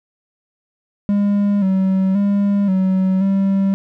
triangle tone with pitch steps, 202.9 / 190.2 / 201.3 / 188.4 / 195 Hz, G#3 / F#3 / G3 / F#3 / G3, -40 / +48 / +46 / +32 / -9 cents, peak -11 dBFS, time 1.09-3.74 s, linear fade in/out 0 ms, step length 530 ms, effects none

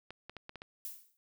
clicks, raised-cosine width 0.3 ms, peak -29 dBFS, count 6, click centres 0.106 / 0.296 / 0.367 / 0.494 / 0.557 / 0.619 s
violet noise with exponential decay, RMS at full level -39 dBFS, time 0.85-1.17 s, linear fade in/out 0 ms, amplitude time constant 68 ms
effects none

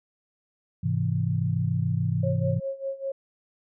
sine chord, Ab augmented, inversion none, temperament equal, 103.83 / 130.81 / 164.81 Hz, Ab2 / C3 / E3, 0 / 0 / 0 cents, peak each -27 dBFS, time 0.83-2.6 s, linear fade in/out 10 ms
sine tone with tremolo, 543 Hz, C#5, 36 cents flat, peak -26 dBFS, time 2.23-3.12 s, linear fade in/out 5 ms, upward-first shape sine, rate 5 Hz, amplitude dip 85%
effects none

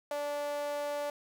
sawtooth tone with high-pass filter, 290.7 Hz, D4, 18 cents flat, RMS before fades -35 dBFS, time 0.11-1.1 s, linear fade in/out 2 ms, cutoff 650 Hz, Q 9.5, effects none

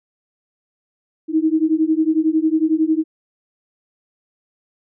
sine beating tone pair, 311.1 / 322.1 Hz, D#4 / E4, 0 / -40 cents, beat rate 11 Hz, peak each -17 dBFS, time 1.28-3.04 s, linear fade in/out 50 ms, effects none

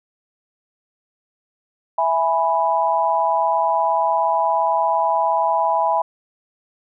sine chord, E major, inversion none, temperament equal, 659.3 / 830.6 / 987.8 Hz, E5 / G#5 / B5, 0 / 0 / 0 cents, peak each -21 / -20 / -19 dBFS, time 1.98-6.02 s, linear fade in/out 5 ms, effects none

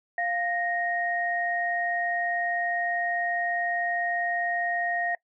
sine tone pair together, 698.5 / 1864.8 Hz, F5 / A#6, 0 / 0 cents, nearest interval octave + perfect fourth, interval 1700 cents, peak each -28 dBFS, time 0.18-5.15 s, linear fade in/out 2 ms, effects noise-tail reverb RT60 0.1 s tail -22 dB re dry

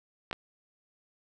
clicks, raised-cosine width 0.3 ms, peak -18 dBFS, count 2, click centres 0.312 / 0.329 s, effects none

